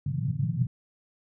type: band-pass noise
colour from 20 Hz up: white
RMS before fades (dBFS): -28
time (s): 0.06-0.67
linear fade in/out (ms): 5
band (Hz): 110 to 160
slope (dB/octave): 48
effects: none